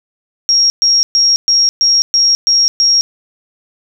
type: tone bursts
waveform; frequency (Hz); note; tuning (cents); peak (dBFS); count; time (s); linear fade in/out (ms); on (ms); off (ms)
sine; 5588; F8; 0; -7; 8; 0.49-3.01; 0; 210; 120
effects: none